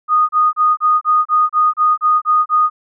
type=tone bursts; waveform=sine; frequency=1236 Hz; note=D#6; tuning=12 cents flat; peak=-9 dBFS; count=11; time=0.08-2.7 s; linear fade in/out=50 ms; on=210 ms; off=31 ms; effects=none